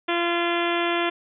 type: harmonic tone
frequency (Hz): 343.6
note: F4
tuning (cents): -28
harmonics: 1 / 2 / 3 / 4 / 5 / 6 / 7 / 8 / 9 / 10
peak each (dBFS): -25 / -28 / -30 / -31 / -32 / -33 / -33 / -34 / -35 / -35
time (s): 0.08-1.1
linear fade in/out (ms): 10
effects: none